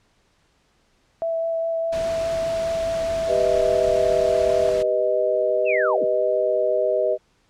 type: tone with vibrato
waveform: sine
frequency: 659.3 Hz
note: E5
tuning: in tune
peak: -21 dBFS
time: 1.22-4.69 s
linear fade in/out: 0 ms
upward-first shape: sine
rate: 4.9 Hz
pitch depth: 9 cents each way
type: noise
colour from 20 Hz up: pink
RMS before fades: -34 dBFS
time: 1.92-4.83 s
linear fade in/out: 10 ms
type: chord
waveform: sine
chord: G augmented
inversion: none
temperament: equal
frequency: 392 / 493.9 / 622.3 Hz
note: G4 / B4 / D#5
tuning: 0 / 0 / 0 cents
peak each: -25 / -23 / -20 dBFS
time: 3.27-7.18 s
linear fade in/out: 50 ms
type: linear sweep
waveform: sine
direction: down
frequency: 2793 to 96.9 Hz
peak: -22 dBFS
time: 5.65-6.05 s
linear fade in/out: 50 ms
effects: pink hiss -63 dBFS RMS until 7.49 s + low-pass 7000 Hz 12 dB/octave